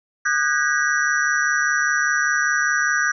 sine tone cluster, 1221 / 1490 / 1635 / 1910 / 5860 Hz, D#6 / F#6 / G#6 / A#6 / F#8, -33 / +12 / -28 / +42 / -18 cents, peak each -26 / -22 / -20 / -28 / -29 dBFS, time 0.25-3.12 s, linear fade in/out 10 ms, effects none

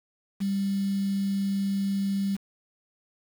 sine tone with quantisation, 197 Hz, G3, 9 cents sharp, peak -24 dBFS, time 0.4-2.37 s, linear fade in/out 20 ms, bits 7, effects none

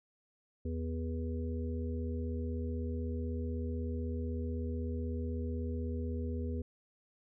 harmonic tone with a mistuned harmonic, 81.7 Hz, E2, 15 cents flat, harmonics 1 / 3 / 5 / 6, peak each -35 / -40 / -45 / -46 dBFS, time 0.65-6.62 s, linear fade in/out 5 ms, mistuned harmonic 6, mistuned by -20 cents, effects none

